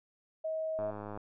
sine tone, 636 Hz, D#5, 38 cents sharp, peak -32 dBFS, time 0.44-0.91 s, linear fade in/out 10 ms
click train, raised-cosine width 1 ms, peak -28 dBFS, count 41, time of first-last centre 0.79-1.175 s, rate 104 Hz
effects none

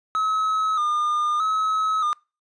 triangle tone with vibrato, 1247 Hz, D#6, 3 cents sharp, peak -18 dBFS, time 0.15-2.13 s, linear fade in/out 0 ms, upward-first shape square, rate 0.8 Hz, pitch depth 51 cents each way, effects noise-tail reverb RT60 0.3 s tail -25 dB re dry + resampled to 22050 Hz

